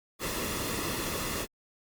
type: noise with comb filter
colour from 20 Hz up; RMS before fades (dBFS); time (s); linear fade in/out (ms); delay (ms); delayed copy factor
pink; -33; 0.19-1.47; 50; 1.3; -0.5
effects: Opus 48 kbps